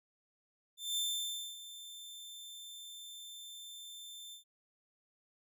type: tone with ADSR envelope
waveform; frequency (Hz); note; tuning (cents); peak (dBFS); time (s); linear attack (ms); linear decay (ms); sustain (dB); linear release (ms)
sawtooth; 3557; A7; +18; -29; 0.77-4.44; 200; 590; -15; 110
effects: none